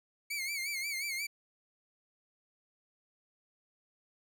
sawtooth tone with vibrato, 2217 Hz, C#7, in tune, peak -31 dBFS, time 0.3-1.27 s, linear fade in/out 10 ms, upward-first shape sine, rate 5.6 Hz, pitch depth 99 cents each way, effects none

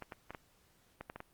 clicks, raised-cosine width 0.5 ms, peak -28 dBFS, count 8, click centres 0.023 / 0.122 / 0.306 / 0.348 / 1.01 / 1.099 / 1.16 / 1.204 s, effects pink hiss -69 dBFS RMS until 1.33 s + Opus 48 kbps

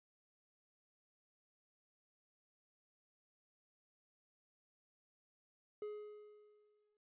triangle tone with exponential decay, 420.1 Hz, G#4, 20 cents sharp, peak -38 dBFS, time 5.82-6.97 s, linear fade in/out 2 ms, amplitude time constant 250 ms, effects noise-tail reverb RT60 0.1 s tail -17 dB re dry + resampled to 8000 Hz

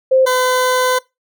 sine / 20% pulse tone pair in turn, 523.3 / 507.2 Hz, C5 / B4, 0 / +46 cents, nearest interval minor second, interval 54 cents, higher first, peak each -8 dBFS, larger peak neither, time 0.11-0.26 / 0.26-0.99 s, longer second, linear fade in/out 10 ms, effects noise-tail reverb RT60 0.2 s tail -21 dB re dry

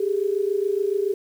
sine tone pair together, 392 / 419.1 Hz, G4 / G#4, 0 / +16 cents, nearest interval minor second, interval 116 cents, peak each -22 / -24 dBFS, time 0-1.14 s, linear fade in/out 5 ms, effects 8-bit

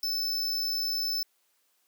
square tone, 5270 Hz, E8, 1 cent flat, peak -28 dBFS, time 0.03-1.23 s, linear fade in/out 2 ms, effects white hiss -71 dBFS RMS until 1.87 s + high-pass 300 Hz 12 dB/octave

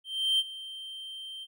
triangle tone with ADSR envelope, 3136 Hz, G7, in tune, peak -20 dBFS, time 0.04-1.47 s, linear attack 350 ms, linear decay 38 ms, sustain -17 dB, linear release 42 ms, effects none

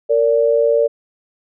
sine tone pair together, 459.5 / 578.9 Hz, A#4 / D5, -25 / -25 cents, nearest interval major third, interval 400 cents, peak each -14 dBFS, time 0.09-0.88 s, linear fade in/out 20 ms, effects none

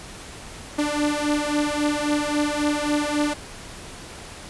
sawtooth beating tone pair, 293.7 / 297.4 Hz, D4 / D4, 0 / +22 cents, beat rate 3.7 Hz, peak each -20 dBFS, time 0.78-3.34 s, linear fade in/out 10 ms, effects pink hiss -39 dBFS RMS until 4.49 s + resampled to 24000 Hz

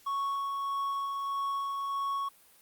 triangle tone with tremolo, 1108.7 Hz, C#6, in tune, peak -27 dBFS, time 0.06-2.29 s, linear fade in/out 10 ms, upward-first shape sine, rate 1.6 Hz, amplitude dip 25%, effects white hiss -60 dBFS RMS until 2.61 s + Opus 48 kbps

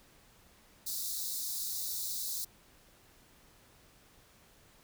white high-pass noise, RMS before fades -37 dBFS, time 0.86-2.45 s, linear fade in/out 10 ms, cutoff 3700 Hz, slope 96 dB/octave, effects pink hiss -62 dBFS RMS until 4.83 s

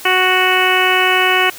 harmonic tone, 370 Hz, F#4, in tune, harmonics 1 / 2 / 3 / 4 / 5 / 6 / 7 / 8, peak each -19 / -19 / -19 / -19 / -19 / -19 / -19 / -19 dBFS, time 0.05-1.5 s, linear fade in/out 5 ms, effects white hiss -34 dBFS RMS until 1.58 s + high-pass 60 Hz 12 dB/octave

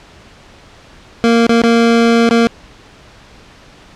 25% pulse tone with dropouts, 231.9 Hz, A#3, 9 cents flat, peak -4 dBFS, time 1.24-2.47 s, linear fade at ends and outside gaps 0 ms, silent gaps 1.467-1.494 / 1.618-1.637 / 2.291-2.31 s, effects pink hiss -41 dBFS RMS until 3.95 s + low-pass 5000 Hz 12 dB/octave

